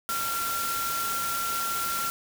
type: tone in noise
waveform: sine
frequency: 1370 Hz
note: F6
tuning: 34 cents flat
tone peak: -29 dBFS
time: 0.09-2.1 s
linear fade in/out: 0 ms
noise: white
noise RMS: -32 dBFS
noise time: 0.09-2.1 s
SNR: 0 dB
effects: none